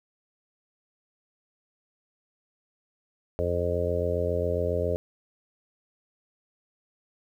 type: harmonic tone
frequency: 87.31 Hz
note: F2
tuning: in tune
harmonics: 1 / 2 / 3 / 4 / 5 / 6 / 7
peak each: -30 / -37 / -39 / -37 / -30 / -30 / -31 dBFS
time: 3.39-4.96 s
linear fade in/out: 0 ms
effects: 10-bit